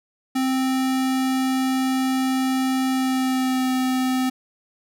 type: tone with pitch glide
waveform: square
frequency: 261.6 to 257.7 Hz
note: C4 to C4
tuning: 0 to -26 cents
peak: -20 dBFS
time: 0.35-4.3 s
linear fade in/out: 10 ms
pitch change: -26 cents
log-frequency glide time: 2.9-3.71 s
effects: none